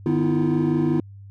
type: tone cluster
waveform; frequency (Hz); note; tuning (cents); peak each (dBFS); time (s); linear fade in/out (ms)
triangle; 151.2 / 249.6 / 316.9 / 342.6; D#3 / B3 / D#4 / F4; -49 / +19 / +32 / -33; -21; 0.06-1; 2
effects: tanh soft clip ceiling -10 dBFS + added 99 Hz sine -39 dBFS peak until 1.3 s